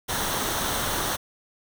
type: noise with comb filter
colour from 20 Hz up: pink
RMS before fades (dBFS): -27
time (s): 0.08-1.17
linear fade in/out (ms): 20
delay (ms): 0.41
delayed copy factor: -0.5
effects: none